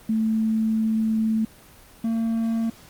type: tone pair in turn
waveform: sine / triangle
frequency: 220.7 / 226.9 Hz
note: A3 / A#3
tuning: +5 / -47 cents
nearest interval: unison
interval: 48 cents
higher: second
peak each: -19 dBFS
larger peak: neither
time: 0.09-1.45 / 2.04-2.7 s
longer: first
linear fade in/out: 5 ms
effects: pink hiss -49 dBFS RMS until 2.89 s + Opus 24 kbps